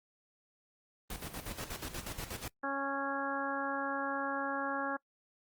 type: noise with tremolo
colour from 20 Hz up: pink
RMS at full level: -40 dBFS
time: 1.1-2.48 s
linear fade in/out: 2 ms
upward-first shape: square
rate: 8.3 Hz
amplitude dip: 65%
type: harmonic tone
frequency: 276.2 Hz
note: C#4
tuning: 6 cents flat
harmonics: 1 / 2 / 3 / 4 / 5 / 6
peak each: -40 / -40 / -40 / -40 / -40 / -40 dBFS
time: 2.63-4.97 s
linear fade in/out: 10 ms
effects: noise-tail reverb RT60 0.1 s tail -24 dB re dry + Opus 24 kbps